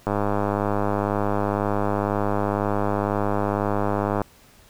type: click train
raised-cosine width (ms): 1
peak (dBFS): -9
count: 424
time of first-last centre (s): 0.07-4.217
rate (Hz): 102
effects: pink hiss -53 dBFS RMS until 4.69 s